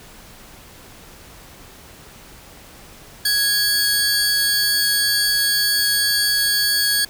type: tone pair together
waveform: sawtooth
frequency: 1661.2 / 4499 Hz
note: G#6 / C#8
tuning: 0 / +25 cents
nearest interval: octave + perfect fourth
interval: 1725 cents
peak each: -17 / -15 dBFS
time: 3.25-7.05 s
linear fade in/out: 5 ms
effects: pink hiss -43 dBFS RMS until 7.09 s